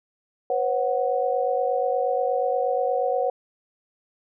sine chord, B suspended second, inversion none, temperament equal with one note detuned, 493.9 / 542.3 / 740 Hz, B4 / C#5 / F#5, 0 / -38 / 0 cents, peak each -25 dBFS, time 0.5-3.3 s, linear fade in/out 2 ms, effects none

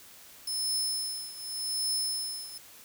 25% pulse tone with tremolo, 5240 Hz, E8, 11 cents flat, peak -22 dBFS, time 0.47-2.58 s, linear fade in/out 5 ms, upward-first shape triangle, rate 0.86 Hz, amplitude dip 85%, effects white hiss -52 dBFS RMS until 2.84 s

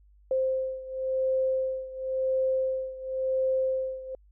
sine beating tone pair, 523.3 / 524.24 Hz, C5 / C5, 0 / +3 cents, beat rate 0.94 Hz, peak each -27 / -30 dBFS, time 0.31-4.15 s, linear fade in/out 2 ms, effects added 50 Hz sine -55 dBFS peak until 4.31 s

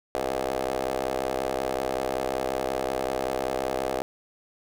15% pulse ring-modulated tone, 65.41 Hz, C2, in tune, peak -17 dBFS, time 0.15-4.02 s, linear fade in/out 0 ms, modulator 561 Hz, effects none

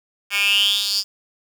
10% pulse tone with high-pass filter sweep, 201.8 Hz, G#3, 49 cents flat, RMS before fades -19 dBFS, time 0.3-1.04 s, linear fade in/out 50 ms, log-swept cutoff 2100 to 5000 Hz, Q 8.8, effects 7-bit

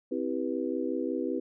sine chord, C major seventh, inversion none, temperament just, 261.6 / 327 / 392.4 / 490.5 Hz, C4 / E4 / G4 / B4, 0 / -14 / +2 / -12 cents, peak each -33 / -33 / -35 / -35 dBFS, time 0.11-1.4 s, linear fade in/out 10 ms, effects none

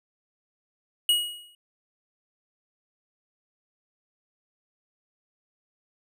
square tone with exponential decay, 2900 Hz, F#7, 35 cents flat, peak -17 dBFS, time 1.09-1.55 s, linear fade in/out 2 ms, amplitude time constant 100 ms, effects none

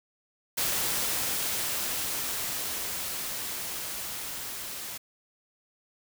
white noise with level ramp, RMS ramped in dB -28 to -38 dBFS, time 0.57-4.98 s, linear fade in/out 10 ms, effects none

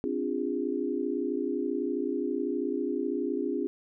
sine chord, D half-diminished seventh, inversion third, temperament equal with one note detuned, 261.6 / 293.7 / 349.2 / 407.7 Hz, C4 / D4 / F4 / Ab4, 0 / 0 / 0 / -32 cents, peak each -33 dBFS, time 0.04-3.67 s, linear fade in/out 0 ms, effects none

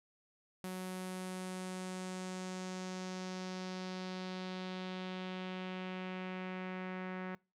sawtooth tone with low-pass filter sweep, 185 Hz, F#3, in tune, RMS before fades -42 dBFS, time 0.64-7.35 s, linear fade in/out 0 ms, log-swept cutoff 12000 to 1900 Hz, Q 2, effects noise-tail reverb RT60 0.3 s tail -25 dB re dry

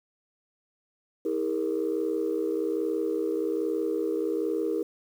sine tone cluster, 320.7 / 405.6 / 466.8 Hz, E4 / G#4 / A#4, -48 / -41 / +2 cents, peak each -29 dBFS, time 1.25-4.83 s, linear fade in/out 5 ms, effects tanh soft clip ceiling -18 dBFS + 9-bit

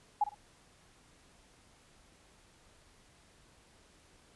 sine tone with echo, 830.6 Hz, G#5, in tune, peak -24 dBFS, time 0.21-0.24 s, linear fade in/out 5 ms, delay 53 ms, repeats 2, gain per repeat -12 dB, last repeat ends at 0.346 s, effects pink hiss -63 dBFS RMS until 4.35 s + resampled to 24000 Hz

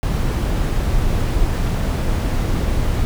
brown noise, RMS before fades -18 dBFS, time 0.03-3.05 s, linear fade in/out 0 ms, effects none

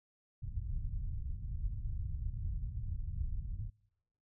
pink low-pass noise, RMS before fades -38 dBFS, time 0.42-3.7 s, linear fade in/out 10 ms, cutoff 110 Hz, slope 24 dB/octave, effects noise-tail reverb RT60 0.9 s tail -26 dB re dry

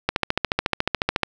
click train, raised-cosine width 0.3 ms, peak -3 dBFS, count 17, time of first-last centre 0.09-1.233 s, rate 14 Hz, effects none

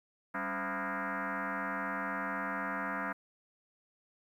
sine tone with frequency modulation, 196 Hz, G3, in tune, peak -33 dBFS, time 0.34-3.13 s, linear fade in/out 10 ms, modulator 238 Hz, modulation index 7.1, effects 11-bit

